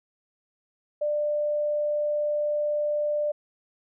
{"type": "tone", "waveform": "sine", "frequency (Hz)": 594, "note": "D5", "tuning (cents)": 20, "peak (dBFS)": -23, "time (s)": [1.01, 3.32], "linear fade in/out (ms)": 10, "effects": []}